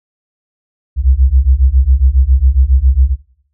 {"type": "beating tone pair", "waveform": "sine", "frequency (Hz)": [62, 69.3], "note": ["B1", "C#2"], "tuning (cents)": [7, 0], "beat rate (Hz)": 7.3, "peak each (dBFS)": -10, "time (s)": [0.96, 3.16], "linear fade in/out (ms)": 50, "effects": ["noise-tail reverb RT60 0.6 s tail -17 dB re dry"]}